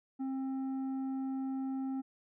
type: tone with tanh clipping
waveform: triangle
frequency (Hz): 266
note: C4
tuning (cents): +29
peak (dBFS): -35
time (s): 0.19-2.02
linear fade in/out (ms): 20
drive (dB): 11
effects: none